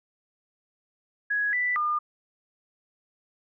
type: tone with pitch steps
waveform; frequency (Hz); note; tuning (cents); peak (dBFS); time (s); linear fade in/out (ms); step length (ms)
sine; 1669 / 1979 / 1209; G#6 / B6 / D6; +8 / +3 / +50; -23; 1.3-1.99; 10; 230
effects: none